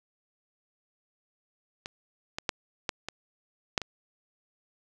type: clicks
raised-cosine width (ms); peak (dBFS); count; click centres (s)
0.2; -19 / -15 / -9 / -11 / -17 / -7 / -18; 7; 1.859 / 2.385 / 2.492 / 2.892 / 3.086 / 3.778 / 3.817
effects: none